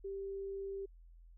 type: tone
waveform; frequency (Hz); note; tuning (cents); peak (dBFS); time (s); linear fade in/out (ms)
sine; 392; G4; 0; -39; 0.04-0.86; 10
effects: added 42 Hz sine -55 dBFS peak until 1.37 s

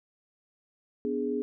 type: chord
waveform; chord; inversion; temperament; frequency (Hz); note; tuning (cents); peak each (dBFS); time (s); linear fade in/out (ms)
sine; G# diminished; first; equal with one note detuned; 248.9 / 293.7 / 415.3; B3 / D4 / G#4; +14 / 0 / 0; -32 / -34 / -30; 1.05-1.42; 0
effects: none

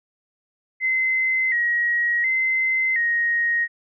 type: tone with pitch steps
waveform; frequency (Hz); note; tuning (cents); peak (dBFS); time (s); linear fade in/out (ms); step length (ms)
sine; 2057 / 1898 / 2063 / 1875; C7 / A#6 / C7 / A#6; -30 / +31 / -25 / +10; -18; 0.8-3.68; 50; 720
effects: none

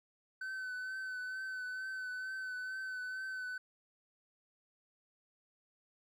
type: tone with vibrato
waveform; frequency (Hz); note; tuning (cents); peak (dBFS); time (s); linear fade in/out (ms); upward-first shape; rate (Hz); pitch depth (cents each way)
triangle; 1519; F#6; +45; -37; 0.41-3.58; 5; triangle; 2.2; 28
effects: none

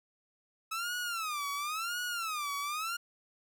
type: tone with vibrato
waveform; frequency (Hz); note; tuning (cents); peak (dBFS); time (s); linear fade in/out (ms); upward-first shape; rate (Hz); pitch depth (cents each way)
sawtooth; 1285; E6; -45; -30; 0.71-2.97; 10; sine; 0.95; 220
effects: none

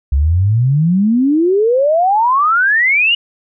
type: exponential sweep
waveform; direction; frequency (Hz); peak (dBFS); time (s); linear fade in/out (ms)
sine; up; 65.41 to 2925; -9; 0.12-3.15; 5
effects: none

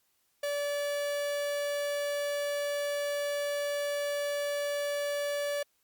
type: tone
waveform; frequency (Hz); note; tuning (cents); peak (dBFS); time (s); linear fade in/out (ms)
45% pulse; 577; D5; -31; -30; 0.43-5.63; 5
effects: white hiss -73 dBFS RMS until 5.83 s + Opus 48 kbps

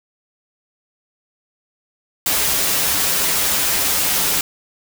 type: noise with comb filter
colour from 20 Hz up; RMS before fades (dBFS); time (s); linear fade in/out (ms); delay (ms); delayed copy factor
white; -18; 2.26-4.41; 2; 8.5; -0.65
effects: none

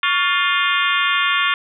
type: harmonic tone with a mistuned harmonic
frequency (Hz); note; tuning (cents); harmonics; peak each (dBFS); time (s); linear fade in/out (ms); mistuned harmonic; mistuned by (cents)
352.7; F4; +17; 3 / 4 / 5 / 6 / 7 / 8 / 9 / 10; -21 / -22 / -23 / -24 / -24 / -25 / -26 / -26; 0.03-1.54; 2; 3; +100
effects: none

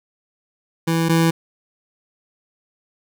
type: tone pair in turn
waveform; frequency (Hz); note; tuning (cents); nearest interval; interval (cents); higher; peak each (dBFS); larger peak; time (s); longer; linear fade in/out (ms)
25% pulse; 164.81 / 164.81; E3 / E3; 0 / 0; unison; 0; neither; -13 / -10; second; 0.87-1.09 / 1.09-1.31; neither; 10
effects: none

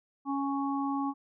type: harmonic tone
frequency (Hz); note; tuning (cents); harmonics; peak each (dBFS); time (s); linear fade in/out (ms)
277.2; C#4; 0; 1 / 3 / 4; -30 / -35 / -36; 0.25-1.14; 50
effects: none

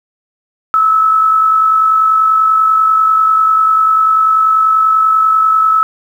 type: tone with amplitude modulation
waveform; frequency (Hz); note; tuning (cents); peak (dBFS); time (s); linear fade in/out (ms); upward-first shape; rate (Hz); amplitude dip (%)
sine; 1300; E6; -24; -5; 0.74-5.83; 0; sine; 50.2; 40
effects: 7-bit

